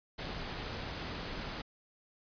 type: noise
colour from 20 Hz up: pink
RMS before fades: -40 dBFS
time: 0.18-1.62 s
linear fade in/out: 10 ms
effects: resampled to 11025 Hz